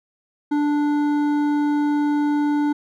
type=tone with hard clipping; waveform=triangle; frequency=293.7 Hz; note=D4; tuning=in tune; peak=-19 dBFS; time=0.51-2.73 s; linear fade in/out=10 ms; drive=13 dB; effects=none